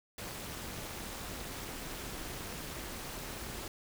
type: noise with amplitude modulation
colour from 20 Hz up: pink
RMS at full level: -39 dBFS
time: 0.18-3.68 s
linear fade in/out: 2 ms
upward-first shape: sine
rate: 296 Hz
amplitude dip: 75%
effects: none